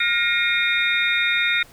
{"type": "tone cluster", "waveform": "sine", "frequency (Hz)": [1420, 1870, 2158, 2416, 3687], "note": ["F6", "A#6", "C#7", "D7", "A#7"], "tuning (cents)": [28, 5, -47, 48, -20], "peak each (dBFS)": -24, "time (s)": [0, 1.63], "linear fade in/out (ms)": 5, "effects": ["pink hiss -49 dBFS RMS until 1.72 s"]}